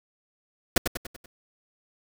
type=noise with echo; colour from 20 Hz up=pink; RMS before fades=-18 dBFS; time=0.76-0.78 s; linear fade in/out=5 ms; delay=96 ms; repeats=5; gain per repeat=-6 dB; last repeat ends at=1.26 s; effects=none